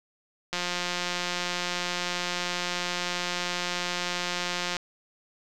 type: click train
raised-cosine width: 0.2 ms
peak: -12 dBFS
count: 751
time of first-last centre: 0.53-4.767 s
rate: 177 Hz
effects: none

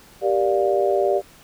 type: chord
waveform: sine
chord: G minor seventh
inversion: none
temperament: just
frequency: 392 / 470.4 / 588 / 705.6 Hz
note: G4 / Bb4 / D5 / F5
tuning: 0 / +16 / +2 / +18 cents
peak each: -20 / -26 / -21 / -24 dBFS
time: 0.21-1.22 s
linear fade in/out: 50 ms
effects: pink hiss -49 dBFS RMS until 1.43 s

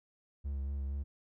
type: tone with vibrato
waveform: triangle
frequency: 69.3 Hz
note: C#2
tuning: in tune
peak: -32 dBFS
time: 0.44-1.04 s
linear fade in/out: 20 ms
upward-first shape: sine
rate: 4.3 Hz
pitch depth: 29 cents each way
effects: none

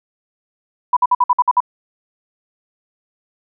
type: tone bursts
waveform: sine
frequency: 987.8 Hz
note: B5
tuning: in tune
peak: -9 dBFS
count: 8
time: 0.93-1.604 s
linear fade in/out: 5 ms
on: 37 ms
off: 54 ms
effects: none

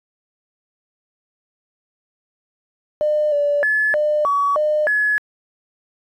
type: tone with pitch steps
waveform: triangle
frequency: 603 / 580 / 1719 / 601 / 1132 / 606 / 1698 Hz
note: D5 / D5 / A6 / D5 / C#6 / D#5 / G#6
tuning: +46 / -22 / -41 / +40 / +36 / -46 / +38 cents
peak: -11 dBFS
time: 3.01-5.18 s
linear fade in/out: 0 ms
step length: 310 ms
effects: tanh soft clip ceiling -13 dBFS

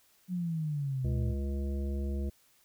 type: exponential sweep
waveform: sine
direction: down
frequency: 185 to 110 Hz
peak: -30 dBFS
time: 0.28-1.35 s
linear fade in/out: 50 ms
type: harmonic tone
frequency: 69.3 Hz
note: C#2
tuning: in tune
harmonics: 1 / 3 / 5 / 7 / 9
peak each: -31 / -39 / -43 / -48 / -51 dBFS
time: 1.04-2.3 s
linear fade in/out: 10 ms
effects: white hiss -66 dBFS RMS until 2.64 s

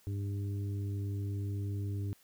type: harmonic tone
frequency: 100.1 Hz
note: G2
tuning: 37 cents sharp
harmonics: 1 / 2 / 3 / 4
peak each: -33 / -49 / -45 / -50 dBFS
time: 0.07-2.13 s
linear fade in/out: 0 ms
effects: white hiss -65 dBFS RMS until 2.23 s

